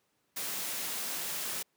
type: noise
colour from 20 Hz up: white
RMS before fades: -36 dBFS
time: 0.36-1.63 s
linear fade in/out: 10 ms
effects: pink hiss -75 dBFS RMS until 1.76 s + high-pass 150 Hz 12 dB/octave